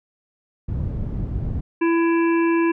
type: low-pass noise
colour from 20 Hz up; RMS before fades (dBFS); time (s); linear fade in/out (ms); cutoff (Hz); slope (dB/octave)
white; -25; 0.68-1.61; 10; 110; 12
type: harmonic tone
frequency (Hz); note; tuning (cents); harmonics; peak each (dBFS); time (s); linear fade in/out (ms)
334.2; E4; +24; 1 / 3 / 5 / 7 / 8; -16 / -26 / -30 / -33 / -34; 1.81-2.72; 10
effects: none